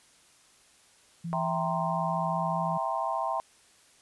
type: tone with vibrato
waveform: sine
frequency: 167.4 Hz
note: E3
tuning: 27 cents sharp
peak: -32 dBFS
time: 1.24-2.78 s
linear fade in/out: 10 ms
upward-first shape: sine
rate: 4.6 Hz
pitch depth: 13 cents each way
type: chord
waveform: sine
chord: C dominant seventh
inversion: first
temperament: equal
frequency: 659.3 / 784 / 932.3 / 1046.5 Hz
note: E5 / G5 / Bb5 / C6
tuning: 0 / 0 / 0 / 0 cents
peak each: -33 dBFS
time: 1.33-3.4 s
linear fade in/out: 0 ms
effects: white hiss -60 dBFS RMS until 4.01 s + resampled to 24000 Hz